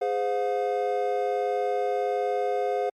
triangle tone cluster, 413.6 / 515 / 715 Hz, G#4 / C5 / F5, -7 / -28 / +41 cents, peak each -26 dBFS, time 0.01-2.9 s, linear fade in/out 10 ms, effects MP3 96 kbps

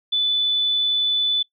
sine tone, 3489 Hz, A7, 15 cents flat, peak -17 dBFS, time 0.12-1.43 s, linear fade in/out 10 ms, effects noise-tail reverb RT60 0.1 s tail -19 dB re dry

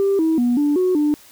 sine tone with pitch steps, 394.5 / 321.5 / 242.6 / 292.1 / 367.4 / 297.3 Hz, G4 / E4 / B3 / D4 / F#4 / D4, +11 / -43 / -31 / -9 / -12 / +21 cents, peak -13 dBFS, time 0-1.14 s, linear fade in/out 0 ms, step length 190 ms, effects tanh soft clip ceiling -11 dBFS + white hiss -47 dBFS RMS until 1.31 s

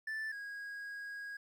triangle tone pair in turn, 1760 / 1644 Hz, A6 / G#6, 0 / -18 cents, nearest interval minor second, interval 118 cents, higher first, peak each -35 / -40 dBFS, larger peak first, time 0.07-0.32 / 0.32-1.37 s, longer second, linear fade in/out 5 ms, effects 12-bit

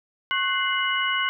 sine tone cluster, 1087 / 1497 / 2086 / 2938 Hz, C#6 / F#6 / C7 / F#7, -34 / +20 / -6 / -13 cents, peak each -27 dBFS, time 0.31-1.29 s, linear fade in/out 0 ms, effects none

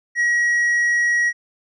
triangle tone with tanh clipping, 1907 Hz, A#6, 39 cents sharp, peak -16 dBFS, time 0.15-1.33 s, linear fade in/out 50 ms, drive 8 dB, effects none

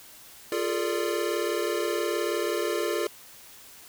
square chord, Bb dominant seventh, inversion second, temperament equal with one note detuned, 349.2 / 415.3 / 454.2 / 587.3 Hz, F4 / Ab4 / Bb4 / D5, 0 / 0 / -45 / 0 cents, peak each -31 / -32 / -32 / -34 dBFS, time 0.52-3.07 s, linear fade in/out 2 ms, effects white hiss -49 dBFS RMS until 3.88 s

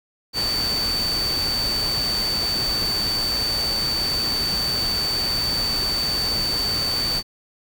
sine tone in noise, 4559 Hz, C#8, 48 cents sharp, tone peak -21 dBFS, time 0.33-7.23 s, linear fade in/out 50 ms, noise pink, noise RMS -29 dBFS, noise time 0.33-7.23 s, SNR +5 dB, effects none

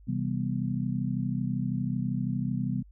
sine chord, C major seventh, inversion none, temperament just, 130.81 / 163.52 / 196.22 / 245.3 Hz, C3 / E3 / G3 / B3, 0 / -14 / +2 / -12 cents, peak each -31 / -35 / -32 / -33 dBFS, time 0.07-2.83 s, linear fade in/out 20 ms, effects added 50 Hz sine -50 dBFS peak until 2.91 s

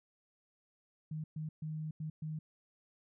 sine tone bursts at uneven times, 155.56 Hz, D#3, in tune, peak -37 dBFS, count 5, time 1.11-1.24 / 1.36-1.49 / 1.62-1.91 / 2-2.1 / 2.22-2.39 s, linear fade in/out 5 ms, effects none

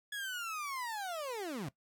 30% pulse linear sweep, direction down, 1695 to 120.3 Hz, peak -35 dBFS, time 0.12-1.69 s, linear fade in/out 5 ms, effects noise-tail reverb RT60 0.1 s tail -18 dB re dry

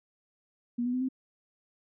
sine tone with pitch steps, 240 / 246.7 / 253.7 / 260.8 Hz, B3 / B3 / B3 / C4, -49 / -2 / +47 / -5 cents, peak -27 dBFS, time 0.78-1.088 s, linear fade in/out 10 ms, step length 77 ms, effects none

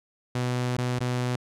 sawtooth tone with dropouts, 124.2 Hz, B2, 10 cents sharp, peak -21 dBFS, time 0.35-1.36 s, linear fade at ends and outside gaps 5 ms, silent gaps 0.769-0.782 / 0.991-1.005 s, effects low-pass 9000 Hz 12 dB/octave

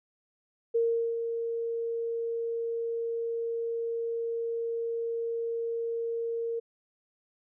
sine tone with ADSR envelope, 462.2 Hz, A#4, 15 cents flat, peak -22 dBFS, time 0.74-6.6 s, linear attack 15 ms, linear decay 400 ms, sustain -7 dB, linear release 13 ms, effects none

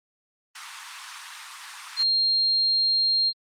pink high-pass noise, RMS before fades -38 dBFS, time 0.55-2.03 s, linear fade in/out 5 ms, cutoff 940 Hz, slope 48 dB/octave
sine tone, 4200 Hz, C8, 6 cents sharp, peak -19 dBFS, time 1.96-3.33 s, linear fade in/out 50 ms
effects low-pass 8000 Hz 12 dB/octave + Opus 24 kbps

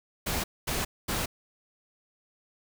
pink noise bursts, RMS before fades -30 dBFS, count 3, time 0.26-1.26 s, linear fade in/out 10 ms, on 180 ms, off 230 ms, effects none

